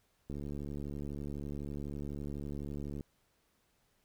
click train, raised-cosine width 3 ms, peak -29 dBFS, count 196, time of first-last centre 0.3-3.008 s, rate 72 Hz, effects pink hiss -74 dBFS RMS until 4.04 s

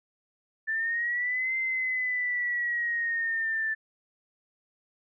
sine linear two-way sweep, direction up then down, 1760 to 2080 to 1760 Hz, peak -26 dBFS, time 0.67-3.75 s, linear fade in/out 20 ms, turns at 1.56 s, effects none

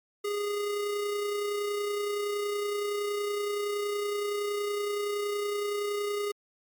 square tone with amplitude modulation, 411 Hz, G#4, 18 cents flat, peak -28 dBFS, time 0.24-6.32 s, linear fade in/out 10 ms, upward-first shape sine, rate 30.7 Hz, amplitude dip 30%, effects MP3 96 kbps

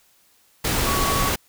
sine tone in noise, 1122 Hz, C#6, 21 cents sharp, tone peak -24 dBFS, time 0.86-1.3 s, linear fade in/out 10 ms, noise pink, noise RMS -22 dBFS, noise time 0.64-1.36 s, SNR -5 dB, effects white hiss -59 dBFS RMS until 1.48 s

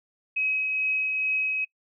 sine tone with tremolo, 2545 Hz, D#7, 39 cents sharp, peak -22 dBFS, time 0.36-1.65 s, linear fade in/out 10 ms, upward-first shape triangle, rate 2.3 Hz, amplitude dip 30%, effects noise-tail reverb RT60 0.1 s tail -23 dB re dry

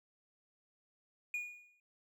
triangle tone with exponential decay, 2444 Hz, D#7, 32 cents flat, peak -32 dBFS, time 1.34-1.8 s, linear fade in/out 2 ms, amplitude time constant 100 ms, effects none

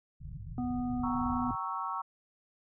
white low-pass noise, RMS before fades -42 dBFS, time 0.2-1.56 s, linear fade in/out 10 ms, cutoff 150 Hz, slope 48 dB/octave
harmonic tone, 246.9 Hz, B3, in tune, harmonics 1 / 3 / 5, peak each -31 / -41 / -51 dBFS, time 0.58-1.51 s, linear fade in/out 2 ms
sine chord, G diminished seventh, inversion none, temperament equal with one note detuned, 771.4 / 932.3 / 1108.7 / 1318.5 Hz, G5 / Bb5 / Db6 / Fb6, -28 / 0 / 0 / 0 cents, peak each -42 / -38 / -36 / -39 dBFS, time 1.03-2.02 s, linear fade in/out 10 ms
effects none

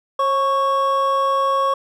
triangle tone pair together, 541.1 / 1108.7 Hz, C#5 / C#6, -42 / 0 cents, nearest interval octave, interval 1242 cents, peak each -19 / -15 dBFS, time 0.19-1.74 s, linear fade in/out 5 ms, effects none

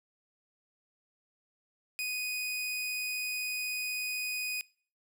sawtooth tone, 2489 Hz, D#7, in tune, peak -29 dBFS, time 1.99-4.61 s, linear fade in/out 0 ms, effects noise-tail reverb RT60 0.5 s tail -24 dB re dry

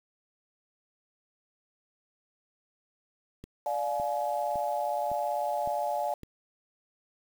click train, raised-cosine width 3 ms, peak -31 dBFS, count 6, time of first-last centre 3.44-6.233 s, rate 1.79 Hz
sine chord, D diminished, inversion none, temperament just, 587.3 / 704.8 / 845.8 Hz, D5 / F5 / Ab5, 0 / +16 / +31 cents, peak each -32 dBFS, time 3.66-6.14 s, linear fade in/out 2 ms
effects 8-bit

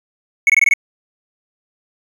triangle tone bursts, 2207 Hz, C#7, 8 cents flat, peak -6 dBFS, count 6, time 0.47-0.737 s, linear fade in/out 2 ms, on 27 ms, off 21 ms, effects resampled to 32000 Hz

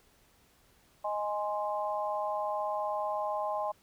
sine chord, Ab major, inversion second, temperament equal, 622.3 / 830.6 / 1046.5 Hz, Eb5 / Ab5 / C6, 0 / 0 / 0 cents, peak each -34 / -34 / -36 dBFS, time 1.04-3.72 s, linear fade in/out 10 ms, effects pink hiss -65 dBFS RMS until 3.82 s

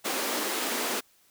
pink high-pass noise, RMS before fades -30 dBFS, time 0.04-1.01 s, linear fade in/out 20 ms, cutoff 230 Hz, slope 48 dB/octave, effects white hiss -63 dBFS RMS until 1.3 s

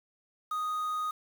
triangle tone with quantisation, 1244.5 Hz, D#6, in tune, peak -28 dBFS, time 0.51-1.11 s, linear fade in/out 5 ms, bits 8, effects none

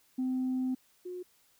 sine tone pair in turn, 257.2 / 361.1 Hz, C4 / F#4, -30 / -42 cents, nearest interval tritone, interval 588 cents, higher second, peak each -27 / -37 dBFS, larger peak first, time 0.18-0.75 / 1.05-1.23 s, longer first, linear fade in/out 10 ms, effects tanh soft clip ceiling -26 dBFS + white hiss -67 dBFS RMS until 1.59 s

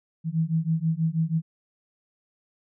sine beating tone pair, 158.9 / 165.1 Hz, D#3 / E3, +37 / +3 cents, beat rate 6.2 Hz, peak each -25 / -25 dBFS, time 0.24-1.42 s, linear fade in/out 50 ms, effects none

